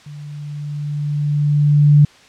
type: tone with level ramp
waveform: sine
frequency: 146.83 Hz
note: D3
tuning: in tune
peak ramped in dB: -31 to -5 dBFS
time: 0.06-2.05 s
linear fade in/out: 5 ms
effects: white hiss -46 dBFS RMS until 2.28 s + low-pass 5000 Hz 12 dB/octave